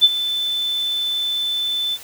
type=tone with ADSR envelope; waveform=sine; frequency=3520 Hz; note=A7; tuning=in tune; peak=-5 dBFS; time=0.01-1.98 s; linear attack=33 ms; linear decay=36 ms; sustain=-14 dB; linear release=44 ms; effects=white hiss -39 dBFS RMS until 2.03 s